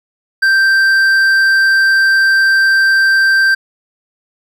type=tone with hard clipping; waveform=triangle; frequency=1568 Hz; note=G6; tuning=in tune; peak=-9 dBFS; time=0.42-3.55 s; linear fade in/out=10 ms; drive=9 dB; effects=none